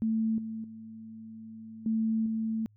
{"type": "tone with level steps", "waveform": "sine", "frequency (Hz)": 222, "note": "A3", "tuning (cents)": 16, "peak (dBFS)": [-25, -34, -42, -25, -28], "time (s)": [0.02, 2.66], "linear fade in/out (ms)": 0, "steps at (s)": [0.38, 0.64, 1.86, 2.26], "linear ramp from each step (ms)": 2, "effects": ["added 105 Hz sine -58 dBFS peak until 2.76 s"]}